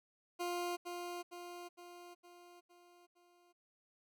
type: tone with echo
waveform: 20% pulse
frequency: 351.3 Hz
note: F4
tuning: 10 cents sharp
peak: -32 dBFS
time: 0.39-0.77 s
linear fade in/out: 20 ms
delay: 460 ms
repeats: 6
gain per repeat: -5 dB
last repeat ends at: 3.53 s
effects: none